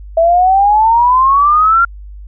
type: exponential sweep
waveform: sine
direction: up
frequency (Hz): 651 to 1396.9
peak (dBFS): -6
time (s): 0.17-1.85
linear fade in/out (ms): 5
effects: added 50 Hz sine -28 dBFS peak until 2.27 s